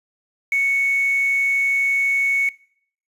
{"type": "tone with quantisation", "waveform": "sine", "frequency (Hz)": 2217, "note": "C#7", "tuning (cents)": 0, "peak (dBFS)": -16, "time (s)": [0.52, 2.49], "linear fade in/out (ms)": 2, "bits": 6, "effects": ["noise-tail reverb RT60 0.6 s tail -22 dB re dry", "resampled to 32000 Hz"]}